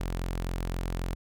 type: tone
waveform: sawtooth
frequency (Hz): 43.76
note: F1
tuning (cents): +4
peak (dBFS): -26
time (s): 0-1.15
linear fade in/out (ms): 10
effects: none